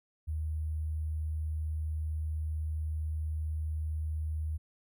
sine tone with sample-and-hold, 77.78 Hz, D#2, in tune, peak -31 dBFS, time 0.27-4.58 s, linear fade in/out 20 ms, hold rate 11025 Hz, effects none

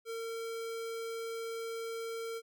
square tone, 456.1 Hz, A#4, 38 cents flat, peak -38 dBFS, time 0.05-2.42 s, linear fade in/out 50 ms, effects none

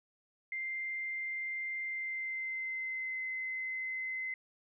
sine tone with pitch glide, 2093 to 2053 Hz, C7 to C7, 0 to -33 cents, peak -35 dBFS, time 0.52-4.34 s, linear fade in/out 2 ms, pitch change -33 cents, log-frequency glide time 1.82-3.22 s, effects none

